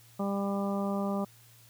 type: harmonic tone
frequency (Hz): 198.9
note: G3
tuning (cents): +25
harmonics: 1 / 2 / 3 / 4 / 5 / 6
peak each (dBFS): -30 / -38 / -36 / -40 / -43 / -41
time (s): 0.19-1.25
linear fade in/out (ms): 10
effects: added 116 Hz sine -58 dBFS peak until 1.69 s + white hiss -59 dBFS RMS until 1.69 s